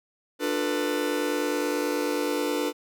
45% pulse chord, B half-diminished seventh, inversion first, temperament just, 296.3 / 355.6 / 444.5 / 493.9 Hz, D4 / F4 / A4 / B4, +15 / +31 / +18 / 0 cents, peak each -29 / -33 / -31 / -30 dBFS, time 0.39-2.73 s, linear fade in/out 50 ms, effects none

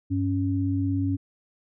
sine tone pair together, 98 / 277.2 Hz, G2 / C#4, 0 / 0 cents, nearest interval octave + tritone, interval 1800 cents, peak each -25 dBFS, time 0.1-1.17 s, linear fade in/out 20 ms, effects none

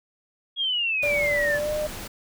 sine exponential sweep, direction down, 3322 to 1700 Hz, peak -22 dBFS, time 0.56-1.6 s, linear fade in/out 50 ms
pink noise, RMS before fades -36 dBFS, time 1.02-2.08 s, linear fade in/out 10 ms
sine tone with pitch glide, 583 to 606.4 Hz, D5 to D#5, -13 to -45 cents, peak -24 dBFS, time 1.03-1.87 s, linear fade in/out 5 ms, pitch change +68 cents, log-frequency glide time 1.53-1.73 s
effects none

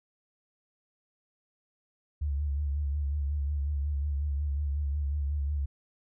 sine tone with vibrato, 71.9 Hz, D2, 36 cents flat, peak -27 dBFS, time 2.21-5.66 s, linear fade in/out 10 ms, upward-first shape sine, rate 5.5 Hz, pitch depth 62 cents each way, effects none

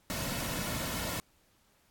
pink noise with comb filter, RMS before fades -35 dBFS, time 0.1-1.2 s, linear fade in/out 0 ms, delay 2.5 ms, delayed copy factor -0.55, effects pink hiss -68 dBFS RMS until 1.9 s + AAC 64 kbps

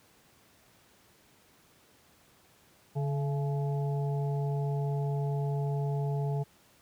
harmonic tone with a mistuned harmonic, 142.6 Hz, C#3, 49 cents sharp, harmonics 1 / 3 / 5 / 6, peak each -28 / -38 / -42 / -44 dBFS, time 2.95-6.44 s, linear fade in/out 20 ms, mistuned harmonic 5, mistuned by -79 cents, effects pink hiss -62 dBFS RMS until 6.81 s + high-pass 80 Hz 12 dB/octave

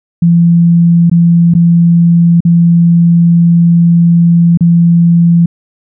sine tone with dropouts, 170 Hz, F3, 46 cents flat, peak -3 dBFS, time 0.22-5.46 s, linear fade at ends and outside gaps 5 ms, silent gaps 1.098-1.114 / 1.539-1.549 / 2.405-2.45 / 4.574-4.607 s, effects none

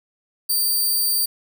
5% pulse tone, 4646 Hz, D8, 20 cents flat, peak -11 dBFS, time 0.49-1.26 s, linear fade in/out 10 ms, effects none

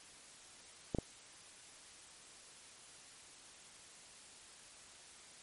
clicks, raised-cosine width 2 ms, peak -21 dBFS, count 2, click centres 0.948 / 0.986 s, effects white hiss -57 dBFS RMS until 5.42 s + MP3 48 kbps

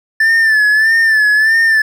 triangle tone with vibrato, 1757 Hz, A6, 3 cents flat, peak -6 dBFS, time 0.2-1.82 s, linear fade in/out 5 ms, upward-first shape sine, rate 1.6 Hz, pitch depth 64 cents each way, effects none

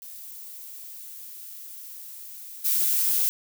violet noise with level steps, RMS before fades -41 / -23 dBFS, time 0.02-3.29 s, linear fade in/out 0 ms, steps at 2.64 s, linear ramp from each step 20 ms, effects none

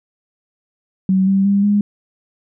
sine tone with pitch steps, 189.4 / 194.5 / 199.74 / 205.1 Hz, F#3 / G3 / G3 / G#3, +41 / -13 / +33 / -21 cents, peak -11 dBFS, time 1.09-1.81 s, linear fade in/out 2 ms, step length 180 ms, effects none

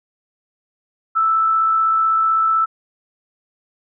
sine tone with amplitude modulation, 1318.5 Hz, E6, in tune, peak -12 dBFS, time 1.15-2.66 s, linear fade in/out 20 ms, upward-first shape sine, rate 55.9 Hz, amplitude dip 25%, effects none

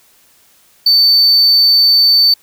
triangle tone, 4540 Hz, C#8, 41 cents sharp, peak -5 dBFS, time 0.86-2.34 s, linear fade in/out 5 ms, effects white hiss -50 dBFS RMS until 2.42 s

